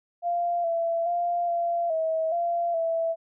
sine tone with pitch steps, 694 / 670 / 696 / 686 / 643 / 687 / 660 Hz, F5 / E5 / F5 / F5 / E5 / F5 / E5, -11 / +28 / -6 / -31 / -43 / -29 / +2 cents, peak -23 dBFS, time 0.22-3.16 s, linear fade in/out 50 ms, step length 420 ms, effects none

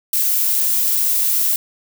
violet noise, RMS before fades -17 dBFS, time 0.13-1.56 s, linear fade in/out 2 ms, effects none

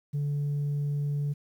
sine tone, 144.7 Hz, D3, 25 cents flat, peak -24 dBFS, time 0.13-1.34 s, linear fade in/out 20 ms, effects tanh soft clip ceiling -25 dBFS + 10-bit

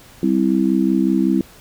sine chord, C major, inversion second, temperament just, 196.22 / 261.6 / 327 Hz, G3 / C4 / E4, +2 / 0 / -14 cents, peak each -18 dBFS, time 0.23-1.41 s, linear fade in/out 2 ms, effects pink hiss -45 dBFS RMS until 1.6 s

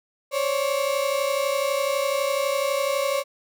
35% pulse tone pair together, 539 / 571 Hz, C#5 / D5, -49 / -49 cents, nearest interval minor second, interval 100 cents, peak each -23 dBFS, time 0.31-3.24 s, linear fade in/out 50 ms, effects none

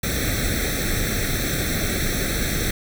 pink noise with comb filter, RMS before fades -23 dBFS, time 0.03-2.71 s, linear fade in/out 5 ms, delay 0.51 ms, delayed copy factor +1, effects none

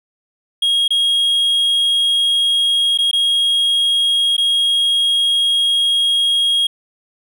triangle tone with dropouts, 3274 Hz, G#7, 25 cents flat, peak -11 dBFS, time 0.62-6.67 s, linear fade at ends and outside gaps 5 ms, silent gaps 0.88-0.905 / 2.976-2.986 / 3.113-3.13 / 4.367-4.379 s, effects none

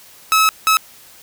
sawtooth tone bursts at uneven times, 1293 Hz, E6, 34 cents flat, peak -7 dBFS, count 2, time 0.32-0.49 / 0.67-0.77 s, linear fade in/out 0 ms, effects white hiss -44 dBFS RMS until 1.22 s

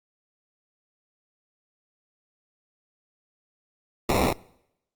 white noise with sample-and-hold, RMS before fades -22 dBFS, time 4.09-4.33 s, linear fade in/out 2 ms, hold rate 1575 Hz, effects noise-tail reverb RT60 0.8 s tail -22 dB re dry + Opus 48 kbps

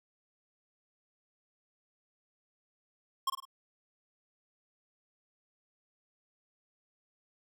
square tone with echo, 1075 Hz, C6, 47 cents sharp, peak -28 dBFS, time 3.27-3.3 s, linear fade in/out 5 ms, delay 51 ms, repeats 3, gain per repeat -7 dB, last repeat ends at 3.453 s, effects none

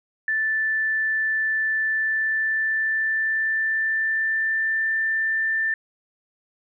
sine tone with pitch glide, 1760 to 1780.5 Hz, A6 to A6, 0 to +20 cents, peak -20 dBFS, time 0.28-5.74 s, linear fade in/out 2 ms, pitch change +20 cents, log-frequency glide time 1.85-4.97 s, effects none

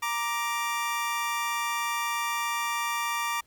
25% pulse tone pair together, 936.8 / 1177 Hz, A#5 / D6, +8 / +3 cents, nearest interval major third, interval 395 cents, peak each -27 / -26 dBFS, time 0.02-3.41 s, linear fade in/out 10 ms, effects pink hiss -65 dBFS RMS until 3.46 s

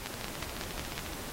two click trains, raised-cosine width 0.2 ms, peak -21 / -17 dBFS, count 16 / 6, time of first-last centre 0.07-1.134 / 0.06-0.979 s, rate 14.1 / 5.44 Hz, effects pink hiss -42 dBFS RMS until 1.32 s + AAC 48 kbps

